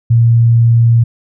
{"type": "tone", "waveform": "sine", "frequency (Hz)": 116.54, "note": "A#2", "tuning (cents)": 0, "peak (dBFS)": -5, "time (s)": [0.1, 1.04], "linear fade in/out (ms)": 10, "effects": []}